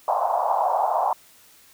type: band-pass noise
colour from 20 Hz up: pink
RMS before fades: -22 dBFS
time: 0.08-1.13 s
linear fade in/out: 2 ms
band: 650 to 1000 Hz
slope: 48 dB/octave
effects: white hiss -53 dBFS RMS until 1.73 s